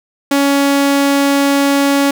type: tone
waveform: sawtooth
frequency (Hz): 280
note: C#4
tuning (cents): +18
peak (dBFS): -6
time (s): 0.31-2.11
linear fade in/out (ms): 5
effects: none